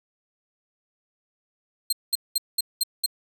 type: tone bursts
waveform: 20% pulse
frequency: 4186 Hz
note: C8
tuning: in tune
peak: -14 dBFS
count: 6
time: 1.9-3.062 s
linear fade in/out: 5 ms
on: 27 ms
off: 200 ms
effects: none